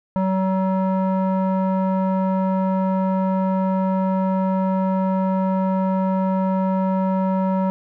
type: tone with low-pass filter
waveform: square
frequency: 189.3 Hz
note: F#3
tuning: 40 cents sharp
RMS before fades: -20 dBFS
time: 0.16-7.7 s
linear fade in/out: 0 ms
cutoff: 920 Hz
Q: 2.3
effects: none